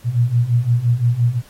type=beating tone pair; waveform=sine; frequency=116.54 / 122.34 Hz; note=A#2 / B2; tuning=0 / -16 cents; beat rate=5.8 Hz; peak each=-18 / -15 dBFS; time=0.04-1.42 s; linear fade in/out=50 ms; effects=pink hiss -48 dBFS RMS until 1.49 s + AAC 48 kbps